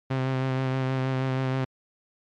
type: tone with vibrato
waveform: sawtooth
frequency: 131.3 Hz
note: C3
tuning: 6 cents sharp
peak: -20 dBFS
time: 0.1-1.65 s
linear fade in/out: 10 ms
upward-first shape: sine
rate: 6.3 Hz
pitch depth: 20 cents each way
effects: low-pass 3000 Hz 12 dB/octave + MP3 96 kbps